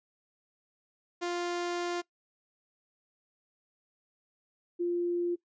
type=tone pair in turn; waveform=sawtooth / sine; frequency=349.7 / 348.5 Hz; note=F4 / F4; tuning=+2 / -4 cents; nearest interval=unison; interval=6 cents; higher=first; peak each=-27 dBFS; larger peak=neither; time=1.21-2.02 / 4.79-5.36 s; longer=first; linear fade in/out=20 ms; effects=noise-tail reverb RT60 0.1 s tail -20 dB re dry + resampled to 16000 Hz